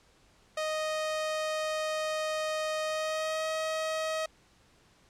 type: tone with pitch glide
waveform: sawtooth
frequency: 622.3 to 633.2 Hz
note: D#5 to D#5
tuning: 0 to +30 cents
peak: -26 dBFS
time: 0.57-4.26 s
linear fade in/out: 5 ms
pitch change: +30 cents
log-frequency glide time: 2.84-3.48 s
effects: pink hiss -63 dBFS RMS until 5.09 s + low-pass 8000 Hz 12 dB/octave